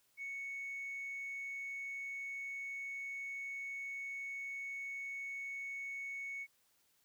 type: tone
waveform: sine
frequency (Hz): 2217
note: C#7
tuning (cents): 0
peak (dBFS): -39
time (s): 0.17-6.47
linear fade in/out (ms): 50
effects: tanh soft clip ceiling -38 dBFS + white hiss -74 dBFS RMS until 7.04 s